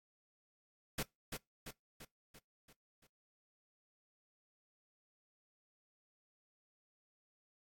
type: noise with echo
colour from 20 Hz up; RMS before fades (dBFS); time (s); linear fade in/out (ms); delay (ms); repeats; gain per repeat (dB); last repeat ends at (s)
pink; -38; 0.98-1.03; 5; 340; 6; -5; 3.07
effects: noise-tail reverb RT60 0.2 s tail -25 dB re dry + AAC 64 kbps